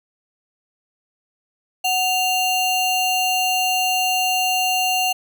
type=ring-modulated tone; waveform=square; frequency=1760 Hz; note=A6; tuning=in tune; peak=-15 dBFS; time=1.84-5.13 s; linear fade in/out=10 ms; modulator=1020 Hz; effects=none